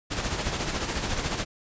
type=noise with tremolo; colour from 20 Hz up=pink; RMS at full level=-27 dBFS; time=0.1-1.45 s; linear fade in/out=20 ms; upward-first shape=sine; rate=14 Hz; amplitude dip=50%; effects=resampled to 16000 Hz